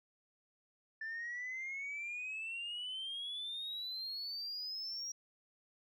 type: exponential sweep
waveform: sine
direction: up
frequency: 1760 to 5700 Hz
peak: -38 dBFS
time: 1.01-5.12 s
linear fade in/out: 5 ms
effects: tanh soft clip ceiling -37 dBFS